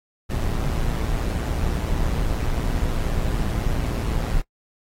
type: noise with amplitude modulation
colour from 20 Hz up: brown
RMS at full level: -20 dBFS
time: 0.29-4.42 s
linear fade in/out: 20 ms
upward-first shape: sine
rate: 115 Hz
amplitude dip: 60%
effects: noise-tail reverb RT60 0.1 s tail -22 dB re dry + AAC 48 kbps